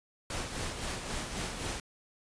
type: noise with tremolo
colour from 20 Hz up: pink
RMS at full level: -35 dBFS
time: 0.3-1.8 s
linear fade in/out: 2 ms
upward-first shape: sine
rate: 3.8 Hz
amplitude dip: 45%
effects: resampled to 22050 Hz